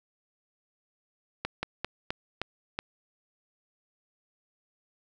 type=slowing click train; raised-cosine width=0.3 ms; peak=-14 dBFS; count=6; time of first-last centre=1.45-2.789 s; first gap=180 ms; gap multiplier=1.2; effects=none